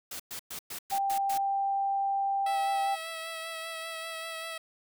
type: noise bursts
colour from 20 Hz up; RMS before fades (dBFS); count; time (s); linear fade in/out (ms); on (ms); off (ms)
white; -39; 7; 0.11-1.379; 5; 87; 110
type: tone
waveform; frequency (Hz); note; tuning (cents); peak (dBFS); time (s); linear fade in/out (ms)
sine; 789; G5; +11; -26; 0.91-2.96; 20
type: tone with vibrato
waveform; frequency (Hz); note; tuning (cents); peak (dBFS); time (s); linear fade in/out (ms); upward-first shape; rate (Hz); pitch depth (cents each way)
10% pulse; 653; E5; -17; -28; 2.46-4.58; 5; sine; 5.1; 17
effects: none